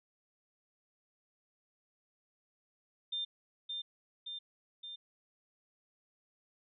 sine tone with echo, 3600 Hz, A7, 39 cents sharp, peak -34 dBFS, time 3.12-3.25 s, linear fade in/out 10 ms, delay 570 ms, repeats 3, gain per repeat -3 dB, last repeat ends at 4.96 s, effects none

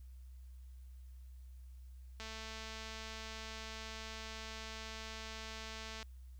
click train, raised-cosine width 0.2 ms, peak -30 dBFS, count 847, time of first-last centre 2.2-6.028 s, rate 221 Hz, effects added 63 Hz sine -50 dBFS peak until 6.39 s + white hiss -75 dBFS RMS until 6.39 s

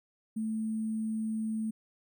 sine tone with sample-and-hold, 220 Hz, A3, in tune, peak -30 dBFS, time 0.36-1.71 s, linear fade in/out 10 ms, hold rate 8820 Hz, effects none

